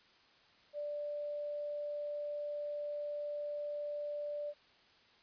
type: tone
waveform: sine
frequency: 587.3 Hz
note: D5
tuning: in tune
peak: -37 dBFS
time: 0.73-4.54 s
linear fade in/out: 50 ms
effects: white hiss -65 dBFS RMS until 5.22 s + resampled to 11025 Hz